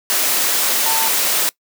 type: tone in noise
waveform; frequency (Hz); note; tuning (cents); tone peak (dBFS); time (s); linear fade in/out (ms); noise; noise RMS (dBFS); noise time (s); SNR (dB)
sine; 900; A5; +39; -21; 0.86-1.08; 0; white; -17; 0.1-1.49; -7
effects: noise-tail reverb RT60 0.1 s tail -22 dB re dry + high-pass 300 Hz 12 dB/octave